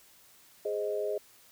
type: chord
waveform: sine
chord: Ab major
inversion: none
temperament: equal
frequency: 415.3 / 523.3 / 622.3 Hz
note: Ab4 / C5 / Eb5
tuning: 0 / 0 / 0 cents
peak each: -32 / -37 / -34 dBFS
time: 0.65-1.18 s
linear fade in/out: 5 ms
effects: white hiss -59 dBFS RMS until 1.51 s